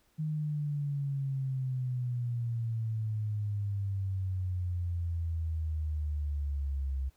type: exponential sweep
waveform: sine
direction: down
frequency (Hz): 156 to 66.1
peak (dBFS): -30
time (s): 0.18-7.1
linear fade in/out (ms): 20
effects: pink hiss -70 dBFS RMS until 7.16 s